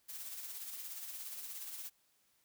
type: noise with tremolo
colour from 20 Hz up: blue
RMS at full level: -44 dBFS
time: 0.08-1.9 s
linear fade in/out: 20 ms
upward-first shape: sine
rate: 17 Hz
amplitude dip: 40%
effects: white hiss -74 dBFS RMS until 2.44 s